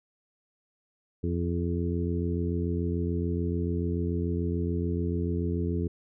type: harmonic tone with a mistuned harmonic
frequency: 86.9 Hz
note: F2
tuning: 8 cents flat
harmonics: 1 / 2 / 3 / 4 / 5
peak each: -29 / -32 / -34 / -35 / -36 dBFS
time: 1.23-5.88 s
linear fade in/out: 10 ms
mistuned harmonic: 5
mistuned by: -28 cents
effects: none